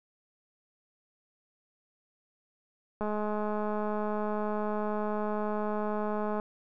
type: click train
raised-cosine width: 1 ms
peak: -20 dBFS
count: 716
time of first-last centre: 3.01-6.399 s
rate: 211 Hz
effects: none